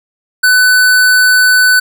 square tone, 1500 Hz, F#6, 23 cents sharp, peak -6 dBFS, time 0.43-1.8 s, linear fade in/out 10 ms, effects none

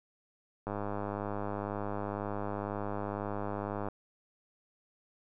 click train, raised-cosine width 1 ms, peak -22 dBFS, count 329, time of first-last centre 0.67-3.886 s, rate 102 Hz, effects none

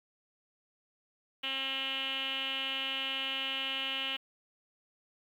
5% pulse tone with low-pass filter, 268.2 Hz, C4, 43 cents sharp, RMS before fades -35 dBFS, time 1.43-4.17 s, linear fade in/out 10 ms, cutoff 3000 Hz, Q 9.5, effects 10-bit

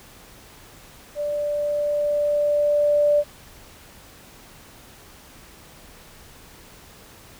sine tone with level ramp, 587.3 Hz, D5, in tune, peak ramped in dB -23 to -14 dBFS, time 1.15-3.24 s, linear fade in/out 50 ms, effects pink hiss -47 dBFS RMS until 7.39 s

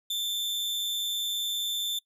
40% pulse tone with amplitude modulation, 3545 Hz, A7, 12 cents sharp, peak -25 dBFS, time 0.1-1.99 s, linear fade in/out 5 ms, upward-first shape sine, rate 204 Hz, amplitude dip 40%, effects noise-tail reverb RT60 0.1 s tail -21 dB re dry

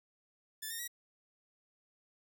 5% pulse tone with pitch steps, 1753 / 1833.8 / 1918.3 Hz, A6 / A#6 / A#6, -7 / -29 / +49 cents, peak -29 dBFS, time 0.62-0.878 s, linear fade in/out 10 ms, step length 86 ms, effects none

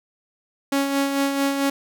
sawtooth tone with tremolo, 277.2 Hz, C#4, in tune, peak -14 dBFS, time 0.72-1.7 s, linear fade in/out 5 ms, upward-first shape sine, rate 4.5 Hz, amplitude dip 45%, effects none

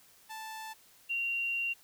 sawtooth / sine tone pair in turn, 880 / 2760 Hz, A5 / F7, 0 / -21 cents, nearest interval octave + minor sixth, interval 1979 cents, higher second, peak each -37 / -30 dBFS, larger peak second, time 0.29-0.74 / 1.09-1.74 s, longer second, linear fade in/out 20 ms, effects white hiss -61 dBFS RMS until 1.83 s

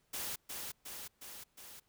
white noise with echo, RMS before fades -40 dBFS, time 0.13-0.36 s, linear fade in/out 10 ms, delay 360 ms, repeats 4, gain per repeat -3 dB, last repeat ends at 1.8 s, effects pink hiss -75 dBFS RMS until 1.88 s

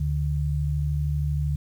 sine tone pair together, 73.42 / 146.37 Hz, D2 / D3, 0 / -5 cents, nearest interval octave, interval 1195 cents, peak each -25 dBFS, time 0-1.56 s, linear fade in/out 5 ms, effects 9-bit

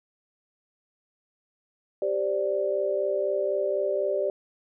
sine chord, G suspended fourth, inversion none, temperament equal, 392 / 523.3 / 587.3 Hz, G4 / C5 / D5, 0 / 0 / 0 cents, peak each -28 / -31 / -26 dBFS, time 2.02-4.3 s, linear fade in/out 2 ms, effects none

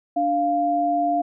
sine tone pair together, 292.9 / 696.6 Hz, D4 / F5, -5 / -5 cents, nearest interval octave + minor third, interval 1500 cents, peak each -25 / -19 dBFS, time 0.16-1.22 s, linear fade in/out 10 ms, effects none

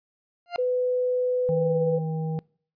40% pulse tone with exponential growth, 698.5 Hz, F5, in tune, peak -22 dBFS, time 0.46-0.56 s, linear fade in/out 0 ms, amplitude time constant 20 ms
sine tone with pitch glide, 500 to 494 Hz, B4 to B4, +21 to 0 cents, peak -21 dBFS, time 0.58-1.99 s, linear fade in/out 10 ms, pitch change -21 cents, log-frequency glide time 1.66-1.8 s
harmonic tone, 159.1 Hz, D#3, 39 cents sharp, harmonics 1 / 3 / 5, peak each -26 / -36 / -40 dBFS, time 1.49-2.39 s, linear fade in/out 0 ms
effects noise-tail reverb RT60 0.5 s tail -25 dB re dry + resampled to 11025 Hz

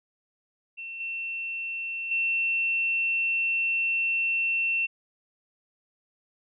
sine tone with level steps, 2700 Hz, E7, 41 cents sharp, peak -35 / -30 / -23 dBFS, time 0.77-4.87 s, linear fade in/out 20 ms, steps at 1 / 2.11 s, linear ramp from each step 5 ms, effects none

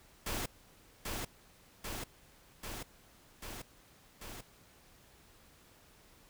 pink noise with echo, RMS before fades -37 dBFS, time 0.26-0.46 s, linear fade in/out 5 ms, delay 790 ms, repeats 5, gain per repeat -2 dB, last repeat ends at 4.41 s, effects pink hiss -62 dBFS RMS until 6.29 s

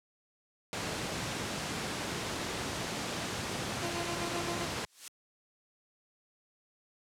pink noise, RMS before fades -35 dBFS, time 0.73-4.85 s, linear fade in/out 0 ms
20% pulse tone with tremolo, 344.5 Hz, F4, 24 cents flat, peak -30 dBFS, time 3.82-4.66 s, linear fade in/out 20 ms, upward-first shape square, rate 7.6 Hz, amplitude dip 55%
blue noise with exponential growth, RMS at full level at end -35 dBFS, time 4.81-5.08 s, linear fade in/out 1 ms, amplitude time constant 57 ms
effects high-pass 100 Hz 12 dB/octave + low-pass 8000 Hz 12 dB/octave

